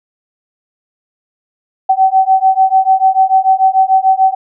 sine beating tone pair, 760 / 766.8 Hz, F#5 / G5, +46 / -38 cents, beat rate 6.8 Hz, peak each -10 dBFS, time 1.89-4.35 s, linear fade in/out 10 ms, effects none

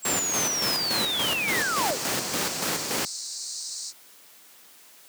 sine linear sweep, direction down, 7690 to 380.4 Hz, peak -25 dBFS, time 0.02-1.98 s, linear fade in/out 50 ms
pink noise with tremolo, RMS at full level -26 dBFS, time 0.05-3.05 s, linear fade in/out 2 ms, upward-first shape square, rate 3.5 Hz, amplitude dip 50%
pink band-pass noise, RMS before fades -35 dBFS, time 1.54-3.93 s, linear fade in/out 50 ms, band 4100 to 8800 Hz, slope 96 dB/octave
effects white hiss -52 dBFS RMS until 5.08 s + high-pass 200 Hz 12 dB/octave

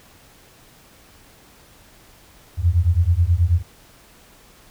sine beating tone pair, 81.8 / 91.1 Hz, E2 / F#2, -13 / -26 cents, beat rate 9.3 Hz, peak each -17 dBFS, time 2.57-3.63 s, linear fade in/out 50 ms, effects pink hiss -50 dBFS RMS until 4.7 s

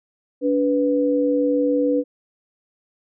sine tone pair together, 287.1 / 493.9 Hz, D4 / B4, -39 / 0 cents, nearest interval major sixth, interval 939 cents, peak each -19 dBFS, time 0.41-2.04 s, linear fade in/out 50 ms, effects none

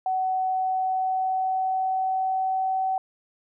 sine tone with pitch glide, 751 to 759.7 Hz, F#5 to F#5, +26 to +46 cents, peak -22 dBFS, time 0.06-2.98 s, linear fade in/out 2 ms, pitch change +20 cents, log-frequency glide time 0.46-2.87 s, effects none

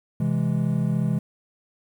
triangle chord, C augmented, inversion none, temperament equal, 130.81 / 164.81 / 207.7 Hz, C3 / E3 / G#3, 0 / 0 / 0 cents, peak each -23 / -22 / -24 dBFS, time 0.2-1.19 s, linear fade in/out 5 ms, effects 9-bit

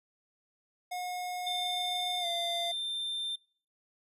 square tone with pitch glide, 722 to 687.8 Hz, F#5 to F5, -43 to -27 cents, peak -35 dBFS, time 0.91-2.72 s, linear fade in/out 10 ms, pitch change -84 cents, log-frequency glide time 2.2-2.26 s
triangle tone, 3583 Hz, A7, 31 cents sharp, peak -31 dBFS, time 1.46-3.36 s, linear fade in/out 10 ms
effects noise-tail reverb RT60 0.5 s tail -24 dB re dry + resampled to 32000 Hz

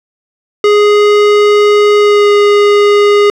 square tone with pitch glide, 415.3 to 411.2 Hz, G#4 to G#4, 0 to -17 cents, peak -5 dBFS, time 0.64-3.3 s, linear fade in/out 2 ms, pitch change -17 cents, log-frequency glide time 1.98-2.3 s, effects low-pass 4000 Hz 12 dB/octave + 7-bit

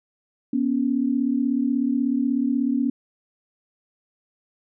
sine tone pair together, 243 / 279.4 Hz, B3 / C#4, -28 / +14 cents, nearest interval major second, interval 242 cents, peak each -22 dBFS, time 0.53-2.9 s, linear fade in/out 5 ms, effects none

